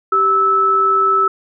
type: tone pair together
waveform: sine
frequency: 389.2 / 1307.5 Hz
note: G4 / E6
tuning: -12 / -15 cents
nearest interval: octave + major sixth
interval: 2097 cents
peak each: -20 / -11 dBFS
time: 0.12-1.28 s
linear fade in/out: 5 ms
effects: none